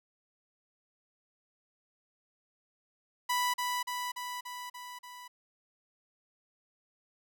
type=tone with echo; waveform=sawtooth; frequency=987.8 Hz; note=B5; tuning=in tune; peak=-24 dBFS; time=3.29-3.54 s; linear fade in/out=10 ms; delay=290 ms; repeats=6; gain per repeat=-3 dB; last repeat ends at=5.28 s; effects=none